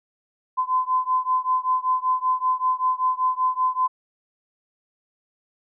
sine beating tone pair, 1020 / 1025.2 Hz, C6 / C6, -44 / -36 cents, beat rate 5.2 Hz, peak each -22 / -23 dBFS, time 0.57-3.88 s, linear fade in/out 20 ms, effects none

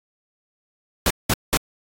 pink noise bursts, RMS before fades -18 dBFS, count 3, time 1.06-1.572 s, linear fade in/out 2 ms, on 44 ms, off 190 ms, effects AAC 48 kbps

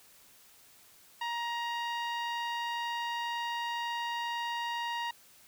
sawtooth tone with low-pass filter, 942 Hz, A#5, 18 cents sharp, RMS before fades -35 dBFS, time 1.21-5.11 s, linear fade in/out 5 ms, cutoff 3400 Hz, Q 1.2, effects white hiss -59 dBFS RMS until 5.47 s

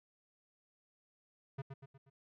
square tone with echo, 136.3 Hz, C#3, 29 cents flat, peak -39 dBFS, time 1.58-1.62 s, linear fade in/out 10 ms, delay 120 ms, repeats 4, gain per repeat -6 dB, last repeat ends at 2.1 s, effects low-pass 2000 Hz 12 dB/octave + AAC 64 kbps

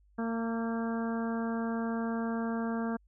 harmonic tone with a mistuned harmonic, 228.4 Hz, A#3, 35 cents flat, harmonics 1 / 2 / 3 / 4 / 5 / 6 / 7, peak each -31 / -39 / -41 / -44 / -45 / -46 / -45 dBFS, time 0.18-2.97 s, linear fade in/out 10 ms, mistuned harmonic 5, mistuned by +22 cents, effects added 50 Hz sine -61 dBFS peak until 3.07 s

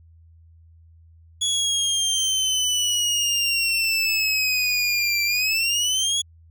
25% pulse exponential two-way sweep, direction down then up, 3384 to 2347 to 3384 Hz, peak -16 dBFS, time 1.41-6.22 s, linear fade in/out 10 ms, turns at 5.24 s, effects added 82 Hz sine -48 dBFS peak until 6.5 s

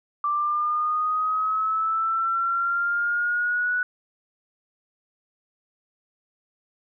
sine linear sweep, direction up, 1172 to 1480 Hz, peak -21 dBFS, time 0.24-3.83 s, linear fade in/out 2 ms, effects none

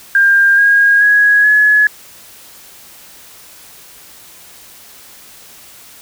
sine tone with pitch steps, 1600 / 1631.7 / 1664.1 / 1697.1 Hz, G6 / G#6 / G#6 / G#6, +35 / -31 / +3 / +37 cents, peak -6 dBFS, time 0.15-1.87 s, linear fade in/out 2 ms, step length 430 ms, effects white hiss -39 dBFS RMS until 6.01 s

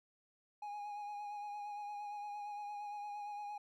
triangle tone with vibrato, 826 Hz, G#5, 10 cents flat, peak -40 dBFS, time 0.62-3.58 s, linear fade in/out 5 ms, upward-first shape sine, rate 8.7 Hz, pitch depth 25 cents each way, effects none

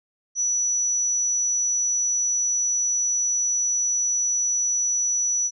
sine tone, 5910 Hz, F#8, 3 cents flat, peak -20 dBFS, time 0.35-5.51 s, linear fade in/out 50 ms, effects none

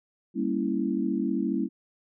sine chord, G diminished seventh, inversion none, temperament equal with one note detuned, 198.28 / 233.1 / 277.2 / 329.6 Hz, G3 / Bb3 / Db4 / Fb4, +20 / 0 / 0 / 0 cents, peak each -30 dBFS, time 0.34-1.69 s, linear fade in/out 50 ms, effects none

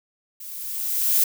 violet noise with level ramp, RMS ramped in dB -38 to -17 dBFS, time 0.4-1.24 s, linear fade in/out 5 ms, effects none

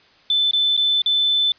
sine tone with dropouts, 3520 Hz, A7, in tune, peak -15 dBFS, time 0.3-1.52 s, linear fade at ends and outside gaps 2 ms, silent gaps 0.511-0.533 / 0.767-0.775 / 1.019-1.06 s, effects white hiss -53 dBFS RMS until 1.58 s + resampled to 11025 Hz

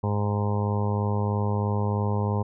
harmonic tone, 103.1 Hz, G#2, 12 cents flat, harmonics 1 / 2 / 3 / 4 / 5 / 6 / 7 / 8 / 9 / 10, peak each -24 / -30 / -41 / -33 / -35 / -42 / -42 / -37 / -35 / -39 dBFS, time 0.03-2.43 s, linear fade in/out 10 ms, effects none

